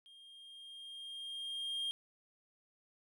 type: tone with level ramp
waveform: triangle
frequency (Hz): 3217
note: G7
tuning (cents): +44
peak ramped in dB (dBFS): -55 to -33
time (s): 0.06-1.91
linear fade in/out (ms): 0
effects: none